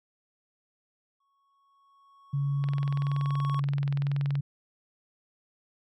triangle tone with exponential growth, 1107 Hz, C#6, 3 cents flat, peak -30 dBFS, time 1.2-3.6 s, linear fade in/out 5 ms, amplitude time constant 520 ms
sine tone, 140.5 Hz, C#3, 24 cents sharp, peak -25 dBFS, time 2.33-4.41 s, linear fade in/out 10 ms
click train, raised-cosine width 0.3 ms, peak -24 dBFS, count 37, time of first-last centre 2.64-4.354 s, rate 21 Hz
effects none

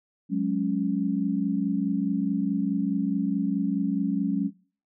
sine chord, F# suspended second, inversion none, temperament equal with one note detuned, 182.98 / 207.7 / 277.2 Hz, F#3 / G#3 / C#4, -19 / 0 / 0 cents, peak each -27 dBFS, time 0.29-4.51 s, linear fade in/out 50 ms, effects noise-tail reverb RT60 0.4 s tail -20 dB re dry

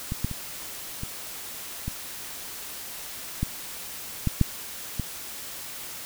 clicks, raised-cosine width 5 ms, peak -16 / -13 / -21 / -20 / -17 / -12 / -10 / -6 / -15 dBFS, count 9, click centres 0.121 / 0.246 / 0.313 / 1.034 / 1.88 / 3.43 / 4.273 / 4.413 / 4.997 s, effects white hiss -38 dBFS RMS until 6.05 s

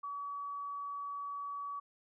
sine tone, 1138 Hz, C#6, 45 cents sharp, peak -38 dBFS, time 0.03-1.8 s, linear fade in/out 10 ms, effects none

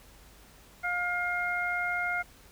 harmonic tone, 709 Hz, F5, 26 cents sharp, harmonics 1 / 2 / 3, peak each -34 / -31 / -32 dBFS, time 0.83-2.23 s, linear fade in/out 20 ms, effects added 51 Hz sine -57 dBFS peak until 2.51 s + pink hiss -56 dBFS RMS until 2.51 s

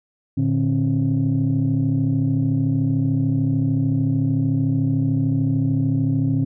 sine tone cluster, 114.8 / 148.3 / 269.5 Hz, A#2 / D3 / C#4, -26 / +17 / -49 cents, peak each -20 dBFS, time 0.37-6.45 s, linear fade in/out 10 ms, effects tanh soft clip ceiling -11 dBFS

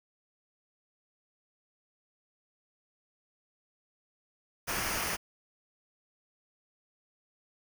pink noise with comb filter, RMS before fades -33 dBFS, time 4.67-5.17 s, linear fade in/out 20 ms, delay 0.26 ms, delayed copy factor -0.55, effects none

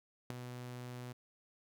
sawtooth tone with ADSR envelope, 123.7 Hz, B2, 3 cents sharp, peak -31 dBFS, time 0.3-1.13 s, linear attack 4 ms, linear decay 3 ms, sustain -9 dB, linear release 12 ms, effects none

